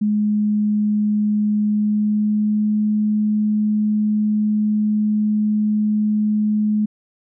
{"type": "tone with pitch glide", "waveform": "sine", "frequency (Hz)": [210, 211.9], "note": ["G#3", "G#3"], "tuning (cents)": [19, 35], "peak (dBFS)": -15, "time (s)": [0.01, 6.86], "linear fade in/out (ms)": 10, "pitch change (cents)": 16, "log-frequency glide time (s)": [1.69, 2.81], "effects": []}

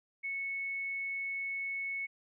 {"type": "tone", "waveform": "sine", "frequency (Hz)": 2206, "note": "C#7", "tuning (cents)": -9, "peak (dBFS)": -34, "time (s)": [0.23, 2.07], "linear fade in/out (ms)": 20, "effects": []}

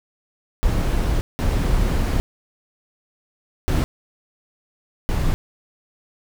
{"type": "noise bursts at uneven times", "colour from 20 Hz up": "brown", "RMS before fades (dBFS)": -19, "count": 4, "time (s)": [[0.63, 1.21], [1.39, 2.2], [3.68, 3.84], [5.09, 5.34]], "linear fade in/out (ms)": 0, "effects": []}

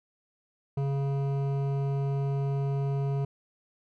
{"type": "tone with hard clipping", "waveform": "triangle", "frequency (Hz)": 138.59, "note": "C#3", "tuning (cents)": 0, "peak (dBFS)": -28, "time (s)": [0.77, 3.25], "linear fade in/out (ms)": 5, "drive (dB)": 16, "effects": []}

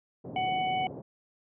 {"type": "band-pass noise", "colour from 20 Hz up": "pink", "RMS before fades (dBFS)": -41, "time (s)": [0.24, 1.02], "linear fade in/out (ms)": 10, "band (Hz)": [120, 630], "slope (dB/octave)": 24}
{"type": "harmonic tone", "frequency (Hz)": 746, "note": "F#5", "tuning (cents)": 14, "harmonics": [1, 3, 4], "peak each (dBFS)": [-27, -37, -39], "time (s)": [0.36, 0.87], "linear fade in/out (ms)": 2}
{"effects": []}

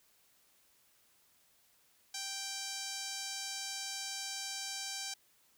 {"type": "tone with band-pass filter", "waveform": "sawtooth", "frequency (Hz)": 784, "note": "G5", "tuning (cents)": 0, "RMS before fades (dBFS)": -41, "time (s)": [2.14, 5.14], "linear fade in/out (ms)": 5, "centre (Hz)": 6000, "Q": 1.8, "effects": ["white hiss -69 dBFS RMS until 5.57 s"]}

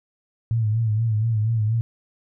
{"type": "tone with vibrato", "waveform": "sine", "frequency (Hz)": 110.8, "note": "A2", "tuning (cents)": 13, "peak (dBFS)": -18, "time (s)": [0.51, 1.81], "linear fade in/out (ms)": 0, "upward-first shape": "sine", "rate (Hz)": 4.2, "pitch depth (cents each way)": 77, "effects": []}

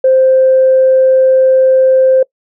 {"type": "tone", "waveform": "sine", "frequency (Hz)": 523, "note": "C5", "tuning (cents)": -1, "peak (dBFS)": -4, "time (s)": [0.04, 2.23], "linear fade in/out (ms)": 5, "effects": ["noise-tail reverb RT60 0.1 s tail -25 dB re dry", "tanh soft clip ceiling 0 dBFS"]}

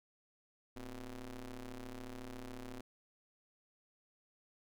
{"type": "ring-modulated tone", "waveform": "sawtooth", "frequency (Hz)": 121, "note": "B2", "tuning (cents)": -35, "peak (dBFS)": -38, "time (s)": [0.76, 2.81], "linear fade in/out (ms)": 5, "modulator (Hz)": 138, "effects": []}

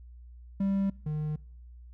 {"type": "tone pair in turn", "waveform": "triangle", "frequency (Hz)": [196.1, 152.23], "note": ["G3", "D#3"], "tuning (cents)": [1, -38], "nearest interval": "major third", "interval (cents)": 439, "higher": "first", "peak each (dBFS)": [-23, -27], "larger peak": "first", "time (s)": [[0.6, 0.9], [1.06, 1.36]], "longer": "neither", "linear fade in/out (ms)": 5, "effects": ["noise-tail reverb RT60 0.7 s tail -26 dB re dry", "added 60 Hz sine -46 dBFS peak until 1.93 s"]}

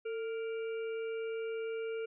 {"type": "harmonic tone with a mistuned harmonic", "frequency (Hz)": 466.2, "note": "A#4", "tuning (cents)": 0, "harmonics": [1, 3, 5, 6], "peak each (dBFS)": [-35, -49, -51, -55], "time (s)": [0.05, 2.06], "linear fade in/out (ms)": 10, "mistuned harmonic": 1, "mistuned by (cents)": -64, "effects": []}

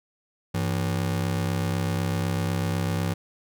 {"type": "ring-modulated tone", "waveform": "40% pulse", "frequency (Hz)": 132.1, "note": "C3", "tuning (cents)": 17, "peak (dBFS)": -20, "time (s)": [0.54, 3.14], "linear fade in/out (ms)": 10, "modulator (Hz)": 34, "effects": []}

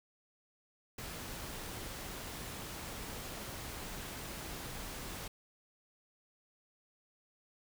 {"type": "noise", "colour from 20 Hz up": "pink", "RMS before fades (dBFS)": -44, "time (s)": [0.98, 5.28], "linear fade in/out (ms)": 5, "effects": []}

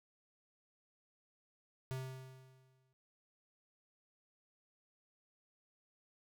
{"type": "tone with exponential decay", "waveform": "square", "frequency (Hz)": 130.81, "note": "C3", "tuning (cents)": 0, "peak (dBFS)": -38, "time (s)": [1.91, 2.93], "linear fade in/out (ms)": 0, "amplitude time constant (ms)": 220, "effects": []}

